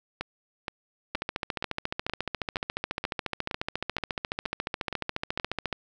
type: two click trains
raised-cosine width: 0.3 ms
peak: -15 / -13 dBFS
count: 12 / 66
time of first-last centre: 0.21-5.399 / 1.15-5.727 s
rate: 2.12 / 14.2 Hz
effects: none